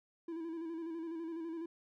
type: tone with vibrato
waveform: triangle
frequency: 329.6 Hz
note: E4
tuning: in tune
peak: -37 dBFS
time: 0.28-1.66 s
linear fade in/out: 5 ms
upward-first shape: square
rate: 12 Hz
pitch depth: 43 cents each way
effects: none